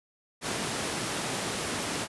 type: high-pass noise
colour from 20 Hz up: pink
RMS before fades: -32 dBFS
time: 0.41-2.08 s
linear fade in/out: 50 ms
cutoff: 150 Hz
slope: 12 dB/octave
effects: resampled to 24000 Hz